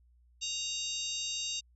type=harmonic tone with a mistuned harmonic; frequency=932.3 Hz; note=A#5; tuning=in tune; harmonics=3 / 4 / 5 / 6 / 7 / 8; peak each=-40 / -38 / -42 / -44 / -41 / -43 dBFS; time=0.41-1.61 s; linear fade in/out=20 ms; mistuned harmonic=7; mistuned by=-79 cents; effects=added 60 Hz sine -61 dBFS peak until 1.75 s